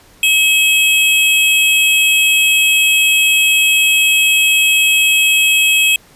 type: tone pair together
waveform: square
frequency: 2564 / 3248 Hz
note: E7 / G#7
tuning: -49 / -39 cents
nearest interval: major third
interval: 410 cents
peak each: -11 / -15 dBFS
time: 0.23-5.96 s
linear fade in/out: 2 ms
effects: pink hiss -46 dBFS RMS until 6.15 s + resampled to 32000 Hz